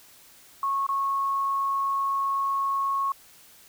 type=tone with dropouts; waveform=sine; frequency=1098 Hz; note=C#6; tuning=17 cents flat; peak=-23 dBFS; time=0.63-3.12 s; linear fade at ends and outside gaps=2 ms; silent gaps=0.866-0.889 s; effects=white hiss -53 dBFS RMS until 3.68 s